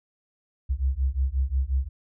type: beating tone pair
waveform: sine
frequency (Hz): 63.8 / 69.4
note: C2 / C#2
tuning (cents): -43 / +3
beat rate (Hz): 5.6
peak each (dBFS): -25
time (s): 0.69-1.89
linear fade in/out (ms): 20
effects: none